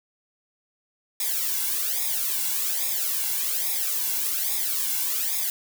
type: noise with flanger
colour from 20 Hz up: blue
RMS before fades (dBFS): -26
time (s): 1.2-5.5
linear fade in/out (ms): 2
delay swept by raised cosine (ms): 0.67 to 1.64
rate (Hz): 1.2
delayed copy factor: -0.9
effects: none